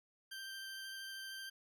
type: tone with vibrato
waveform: 20% pulse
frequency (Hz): 1568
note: G6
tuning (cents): 0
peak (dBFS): -40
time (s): 0.31-1.5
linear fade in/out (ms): 10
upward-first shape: sine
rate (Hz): 13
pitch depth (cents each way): 10
effects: none